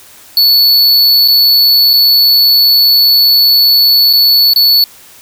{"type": "tone with dropouts", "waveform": "square", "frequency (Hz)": 4435, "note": "C#8", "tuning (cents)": 0, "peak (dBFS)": -5, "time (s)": [0.37, 4.84], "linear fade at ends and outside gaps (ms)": 1, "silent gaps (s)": [[1.278, 1.283], [1.933, 1.937], [4.129, 4.134], [4.535, 4.56]], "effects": ["white hiss -38 dBFS RMS until 5.21 s"]}